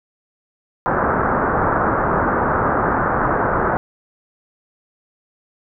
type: low-pass noise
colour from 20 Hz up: white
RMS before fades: -18 dBFS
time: 0.86-3.77 s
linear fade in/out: 0 ms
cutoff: 1500 Hz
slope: 48 dB/octave
effects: none